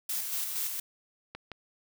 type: noise with tremolo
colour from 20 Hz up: blue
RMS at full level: -32 dBFS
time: 0.09-0.8 s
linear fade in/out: 5 ms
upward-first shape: square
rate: 4.3 Hz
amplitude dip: 35%
type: clicks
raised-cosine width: 0.3 ms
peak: -24 dBFS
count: 2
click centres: 1.35 / 1.517 s
effects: none